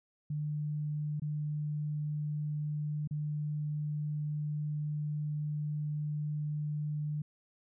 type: tone with dropouts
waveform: sine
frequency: 149.7 Hz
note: D3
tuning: 33 cents sharp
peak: -32 dBFS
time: 0.3-7.22 s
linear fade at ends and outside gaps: 5 ms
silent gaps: 1.198-1.219 / 3.075-3.109 s
effects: none